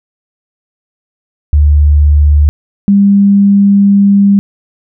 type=tone pair in turn; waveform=sine; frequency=73.7 / 199.96 Hz; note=D2 / G3; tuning=+7 / +35 cents; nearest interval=octave + perfect fourth; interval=1728 cents; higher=second; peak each=-3 dBFS; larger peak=neither; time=1.53-2.49 / 2.88-4.39 s; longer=second; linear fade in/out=0 ms; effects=none